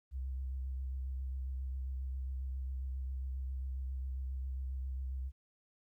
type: tone with vibrato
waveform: sine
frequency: 65.4 Hz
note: C2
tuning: in tune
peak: -36 dBFS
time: 0.11-5.32 s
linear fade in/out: 50 ms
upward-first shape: triangle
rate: 7.4 Hz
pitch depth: 34 cents each way
effects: 13-bit